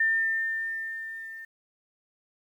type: tone with level ramp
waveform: sine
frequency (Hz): 1801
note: A6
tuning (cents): +40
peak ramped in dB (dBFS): -20 to -39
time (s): 0-1.45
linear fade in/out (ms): 5
effects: 10-bit